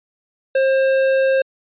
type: tone with tanh clipping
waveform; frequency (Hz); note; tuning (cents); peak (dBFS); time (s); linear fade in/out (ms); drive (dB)
sine; 533; C5; +32; -15; 0.55-1.42; 5; 13
effects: resampled to 8000 Hz